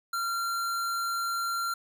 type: tone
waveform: square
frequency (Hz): 1375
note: F6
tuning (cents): -27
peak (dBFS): -29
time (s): 0.13-1.74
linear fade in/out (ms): 5
effects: none